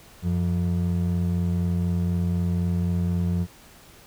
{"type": "ring-modulated tone", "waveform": "triangle", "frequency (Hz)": 132.9, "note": "C3", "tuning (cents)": 27, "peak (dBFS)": -16, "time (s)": [0.22, 3.47], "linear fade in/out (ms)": 50, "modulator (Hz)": 42, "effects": ["pink hiss -50 dBFS RMS until 4.06 s"]}